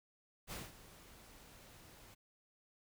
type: noise with ADSR envelope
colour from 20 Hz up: pink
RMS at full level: -44 dBFS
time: 0.47-2.15 s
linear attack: 52 ms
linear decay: 190 ms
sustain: -15 dB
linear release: 15 ms
effects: none